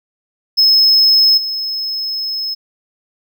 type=tone with level steps; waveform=triangle; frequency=5180 Hz; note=E8; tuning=31 cents flat; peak=-6 / -17 dBFS; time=0.57-2.55 s; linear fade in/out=20 ms; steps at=1.37 s; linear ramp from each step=10 ms; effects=none